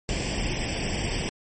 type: noise with comb filter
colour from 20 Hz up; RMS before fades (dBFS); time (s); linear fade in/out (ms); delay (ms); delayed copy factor
pink; -28; 0.09-1.29; 0; 0.38; +0.75
effects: low-pass 11000 Hz 12 dB/octave + MP3 32 kbps